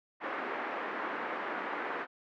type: band-pass noise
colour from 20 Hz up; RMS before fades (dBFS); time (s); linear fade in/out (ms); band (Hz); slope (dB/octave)
white; -37; 0.2-2.07; 50; 260 to 1800; 24
effects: none